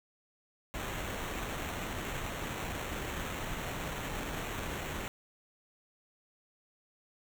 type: noise with sample-and-hold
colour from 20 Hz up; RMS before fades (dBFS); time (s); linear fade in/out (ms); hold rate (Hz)
pink; -38; 0.74-5.08; 0; 4900
effects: none